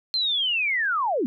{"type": "linear sweep", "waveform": "sine", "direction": "down", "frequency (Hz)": [4193, 213.6], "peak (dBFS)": -21, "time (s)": [0.14, 1.26], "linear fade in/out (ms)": 0, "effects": []}